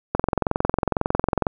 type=click train; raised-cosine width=1 ms; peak=-5 dBFS; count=30; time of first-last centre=0.15-1.468 s; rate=22 Hz; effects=none